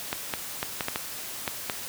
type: clicks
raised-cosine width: 0.3 ms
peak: -11 dBFS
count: 8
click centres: 0.129 / 0.338 / 0.629 / 0.808 / 0.884 / 0.959 / 1.478 / 1.698 s
effects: white hiss -37 dBFS RMS until 1.88 s + high-pass 60 Hz 12 dB/octave